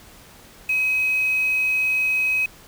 sine tone with quantisation, 2537 Hz, D#7, 33 cents sharp, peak -18 dBFS, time 0.69-2.46 s, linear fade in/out 5 ms, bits 6, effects pink hiss -47 dBFS RMS until 2.67 s

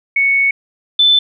sine tone pair in turn, 2217 / 3519 Hz, C#7 / A7, 0 / 0 cents, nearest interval minor sixth, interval 800 cents, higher second, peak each -10 / -7 dBFS, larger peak second, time 0.16-0.51 / 0.99-1.19 s, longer first, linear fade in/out 5 ms, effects none

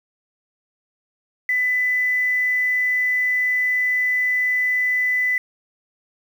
sine tone with quantisation, 1999 Hz, B6, 20 cents sharp, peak -17 dBFS, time 1.49-5.38 s, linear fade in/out 2 ms, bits 7, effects none

